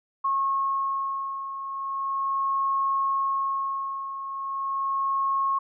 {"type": "beating tone pair", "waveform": "sine", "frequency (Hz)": [1089, 1089.38], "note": ["C#6", "C#6"], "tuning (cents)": [-31, -30], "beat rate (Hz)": 0.38, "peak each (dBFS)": [-25, -31], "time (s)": [0.24, 5.59], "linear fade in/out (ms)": 10, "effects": []}